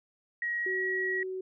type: tone with pitch glide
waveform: sine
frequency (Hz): 1899 to 1913.3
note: A#6 to A#6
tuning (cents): +32 to +45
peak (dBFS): -29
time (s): 0.42-1.23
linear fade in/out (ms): 2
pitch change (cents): +13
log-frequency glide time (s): 0.59-0.75
type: tone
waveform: sine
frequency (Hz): 374.7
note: F#4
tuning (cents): +22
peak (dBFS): -33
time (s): 0.66-1.41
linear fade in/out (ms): 5
effects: none